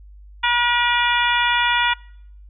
harmonic tone with a mistuned harmonic, 480 Hz, B4, 49 cents flat, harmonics 2 / 3 / 4 / 5 / 6 / 7, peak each -20 / -22 / -23 / -24 / -25 / -25 dBFS, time 0.43-1.94 s, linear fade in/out 10 ms, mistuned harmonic 7, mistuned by +39 cents, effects noise-tail reverb RT60 0.7 s tail -25 dB re dry + added 50 Hz sine -40 dBFS peak until 2.49 s

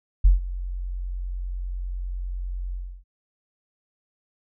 sine tone with ADSR envelope, 45 Hz, F#1, 47 cents flat, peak -8 dBFS, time 0.24-3.04 s, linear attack 13 ms, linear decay 140 ms, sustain -19 dB, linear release 310 ms, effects tanh soft clip ceiling -6 dBFS

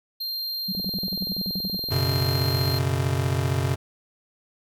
square tone, 4186 Hz, C8, in tune, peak -28 dBFS, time 0.2-2.79 s, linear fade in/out 10 ms
sine tone bursts, 189.8 Hz, F#3, 44 cents sharp, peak -26 dBFS, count 13, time 0.68-1.769 s, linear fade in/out 10 ms, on 45 ms, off 42 ms
click train, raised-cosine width 2 ms, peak -24 dBFS, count 43, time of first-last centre 0.75-2.741 s, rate 21.1 Hz
square chord, F# suspended fourth, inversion none, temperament just, 92.5 / 123.33 / 138.75 Hz, F#2 / B2 / C#3, 0 / -2 / +2 cents, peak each -27 dBFS, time 1.9-3.76 s, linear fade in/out 20 ms
effects none

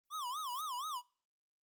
violet noise with exponential growth, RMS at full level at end -47 dBFS, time 0.05-0.61 s, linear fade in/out 1 ms, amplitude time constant 120 ms
square tone with vibrato, 1108.7 Hz, C#6, in tune, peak -39 dBFS, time 0.1-1.02 s, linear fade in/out 50 ms, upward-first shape sine, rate 4.2 Hz, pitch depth 240 cents each way
effects noise-tail reverb RT60 0.4 s tail -24 dB re dry + Opus 32 kbps

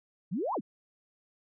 sine exponential two-way sweep, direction up then down, 151 to 1108.7 to 151 Hz, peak -29 dBFS, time 0.31-0.61 s, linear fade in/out 20 ms, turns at 0.54 s, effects none

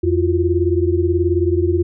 sine tone cluster, 86.1 / 340.4 / 359 Hz, F2 / F4 / F4, -24 / -44 / +48 cents, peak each -18 dBFS, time 0.03-1.83 s, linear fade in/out 10 ms, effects none

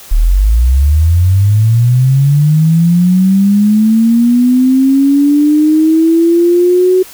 sine linear sweep, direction up, 35.12 to 373.5 Hz, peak -5 dBFS, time 0.11-7.03 s, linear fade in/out 10 ms, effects white hiss -34 dBFS RMS until 7.13 s

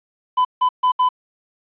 triangle tone bursts at uneven times, 1005 Hz, B5, 30 cents sharp, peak -11 dBFS, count 4, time 0.37-0.45 / 0.61-0.69 / 0.83-0.92 / 0.99-1.09 s, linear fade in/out 10 ms, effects resampled to 8000 Hz + 8-bit

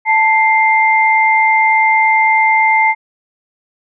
sine tone pair together, 881.7 / 2097 Hz, A5 / C7, +3 / +3 cents, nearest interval octave + minor third, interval 1500 cents, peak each -11 dBFS, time 0.05-2.95 s, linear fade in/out 50 ms, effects none

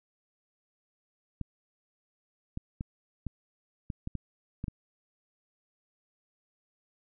clicks, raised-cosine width 5 ms, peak -22 dBFS, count 9, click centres 1.413 / 2.574 / 2.809 / 3.267 / 3.902 / 4.074 / 4.153 / 4.641 / 4.682 s, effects none

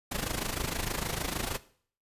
pink noise with amplitude modulation, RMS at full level -30 dBFS, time 0.11-1.58 s, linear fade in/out 10 ms, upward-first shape sine, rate 26.5 Hz, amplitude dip 75%, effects noise-tail reverb RT60 0.5 s tail -17 dB re dry + resampled to 32000 Hz

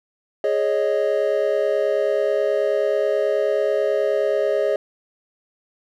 triangle chord, Ab suspended fourth, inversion none, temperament just, 415.3 / 553.7 / 623 Hz, Ab4 / Db5 / Eb5, 0 / -2 / +2 cents, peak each -20 dBFS, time 0.44-4.76 s, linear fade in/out 2 ms, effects none

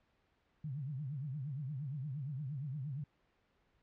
sine tone with vibrato, 140 Hz, C#3, 18 cents sharp, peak -38 dBFS, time 0.64-3.04 s, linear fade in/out 5 ms, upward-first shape triangle, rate 8.6 Hz, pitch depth 230 cents each way, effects pink hiss -75 dBFS RMS until 3.82 s + low-pass 3000 Hz 12 dB/octave

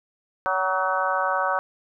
harmonic tone with a mistuned harmonic, 188.1 Hz, F#3, 29 cents sharp, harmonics 3 / 4 / 5 / 6 / 7 / 8, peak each -28 / -28 / -28 / -28 / -28 / -28 dBFS, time 0.46-1.59 s, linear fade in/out 0 ms, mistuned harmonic 7, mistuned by -44 cents, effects none

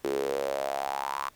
sawtooth tone with high-pass filter sweep, 68.8 Hz, C#2, 12 cents flat, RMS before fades -31 dBFS, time 0.04-1.29 s, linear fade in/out 0 ms, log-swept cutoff 370 to 1100 Hz, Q 6.3, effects pink hiss -60 dBFS RMS until 1.35 s

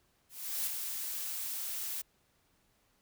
blue noise with ADSR envelope, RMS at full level -33 dBFS, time 0.29-2.02 s, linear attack 380 ms, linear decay 7 ms, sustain -5 dB, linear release 9 ms, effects pink hiss -72 dBFS RMS until 3.01 s

